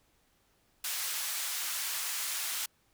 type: band-pass noise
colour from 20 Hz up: white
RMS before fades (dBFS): -35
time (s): 0.84-2.66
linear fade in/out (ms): 5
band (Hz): 1100 to 15000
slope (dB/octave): 12
effects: pink hiss -70 dBFS RMS until 2.93 s